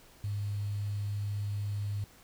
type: tone with quantisation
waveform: sine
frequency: 102.2 Hz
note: G#2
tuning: 27 cents flat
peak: -31 dBFS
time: 0.24-2.04 s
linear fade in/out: 0 ms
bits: 9
effects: pink hiss -58 dBFS RMS until 2.23 s